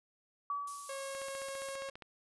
sine tone with exponential decay, 1144 Hz, D6, 46 cents flat, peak -32 dBFS, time 0.5-1.42 s, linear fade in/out 2 ms, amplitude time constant 200 ms
white high-pass noise, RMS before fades -46 dBFS, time 0.67-1.76 s, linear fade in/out 5 ms, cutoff 6800 Hz, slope 12 dB/octave
sawtooth tone, 545 Hz, C#5, 29 cents flat, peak -36 dBFS, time 0.89-1.9 s, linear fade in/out 5 ms
click train, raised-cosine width 0.3 ms, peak -32 dBFS, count 14, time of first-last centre 1.15-2.022 s, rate 14.9 Hz
effects resampled to 24000 Hz

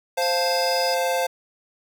square chord, F major, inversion second, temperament equal, 523.3 / 698.5 / 880 Hz, C5 / F5 / A5, 0 / 0 / 0 cents, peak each -24 / -26 / -29 dBFS, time 0.17-1.27 s, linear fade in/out 10 ms
sine tone, 4978 Hz, D#8, in tune, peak -26 dBFS, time 0.22-0.94 s, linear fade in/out 0 ms
effects none

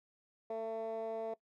15% pulse tone with band-pass filter, 223.6 Hz, A3, 28 cents sharp, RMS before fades -39 dBFS, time 0.5-1.34 s, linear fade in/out 5 ms, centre 560 Hz, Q 9.9, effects noise-tail reverb RT60 0.1 s tail -20 dB re dry

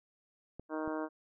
clicks, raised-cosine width 2 ms, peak -31 dBFS, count 2, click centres 0.596 / 0.877 s
harmonic tone, 156.1 Hz, D#3, 6 cents sharp, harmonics 2 / 3 / 4 / 5 / 6 / 7 / 8 / 9 / 10, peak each -37 / -42 / -41 / -48 / -45 / -46 / -52 / -49 / -51 dBFS, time 0.69-1.09 s, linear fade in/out 50 ms
effects none

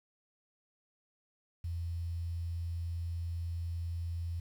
sine tone with quantisation, 84.9 Hz, F2, 48 cents flat, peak -34 dBFS, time 1.64-4.4 s, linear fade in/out 5 ms, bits 10, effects none

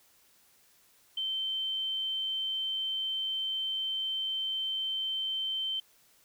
sine tone, 3102 Hz, G7, 19 cents flat, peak -30 dBFS, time 1.17-5.8 s, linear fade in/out 5 ms, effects white hiss -64 dBFS RMS until 6.24 s

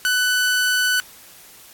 sawtooth tone, 1495 Hz, F#6, 17 cents sharp, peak -13 dBFS, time 0.05-1 s, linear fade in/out 0 ms, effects white hiss -45 dBFS RMS until 1.73 s + AAC 64 kbps

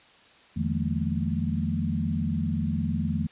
sine tone cluster, 84.8 / 153 / 172.3 / 209.6 / 229.2 Hz, E2 / D#3 / F3 / G#3 / A#3, +50 / -29 / -23 / +16 / -29 cents, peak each -31 dBFS, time 0.56-3.27 s, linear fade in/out 10 ms, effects white hiss -55 dBFS RMS until 3.31 s + resampled to 8000 Hz

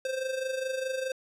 square tone with amplitude modulation, 523.3 Hz, C5, in tune, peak -28 dBFS, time 0.05-1.12 s, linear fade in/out 2 ms, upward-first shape sine, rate 24.8 Hz, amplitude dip 60%, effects low-pass 10000 Hz 12 dB/octave

